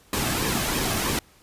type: noise with flanger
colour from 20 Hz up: pink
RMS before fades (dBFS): -25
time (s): 0.13-1.19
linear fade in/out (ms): 2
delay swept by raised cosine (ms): 1.4 to 2.15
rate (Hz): 3.1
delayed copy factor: -0.5
effects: pink hiss -56 dBFS RMS until 1.42 s + resampled to 32000 Hz